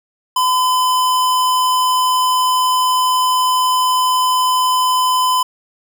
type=tone; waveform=square; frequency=1014 Hz; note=B5; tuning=45 cents sharp; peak=-13 dBFS; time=0.36-5.43 s; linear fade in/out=5 ms; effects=none